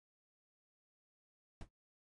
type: noise with exponential decay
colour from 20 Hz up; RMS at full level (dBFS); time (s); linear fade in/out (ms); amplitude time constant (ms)
brown; -39; 1.61-1.69; 2; 17
effects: noise-tail reverb RT60 0.1 s tail -21 dB re dry + MP3 48 kbps